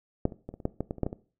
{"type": "clicks", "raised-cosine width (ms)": 2, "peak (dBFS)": [-10, -28, -24, -28, -30, -13, -16, -18, -29, -12, -17, -23], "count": 12, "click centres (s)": [0.254, 0.322, 0.49, 0.54, 0.602, 0.654, 0.806, 0.909, 0.983, 1.033, 1.065, 1.129], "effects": ["noise-tail reverb RT60 0.4 s tail -19 dB re dry"]}